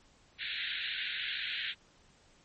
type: band-pass noise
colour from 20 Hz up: white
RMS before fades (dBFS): -37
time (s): 0.38-1.75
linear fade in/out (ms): 50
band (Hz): 1500 to 4000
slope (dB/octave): 96
effects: pink hiss -64 dBFS RMS until 2.44 s + MP3 32 kbps